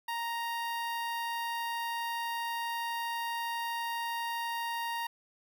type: tone with notch filter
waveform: sawtooth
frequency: 932.3 Hz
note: A#5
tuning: in tune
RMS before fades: -35 dBFS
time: 0.08-5.07 s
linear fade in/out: 5 ms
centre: 7100 Hz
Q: 1.2
effects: 11-bit